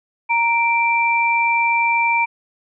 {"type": "tone pair together", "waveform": "sine", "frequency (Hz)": [932.2, 2349], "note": ["A#5", "D7"], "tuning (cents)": [0, 0], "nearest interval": "octave + major third", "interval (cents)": 1600, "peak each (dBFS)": -17, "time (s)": [0.29, 2.26], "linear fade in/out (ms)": 20, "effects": []}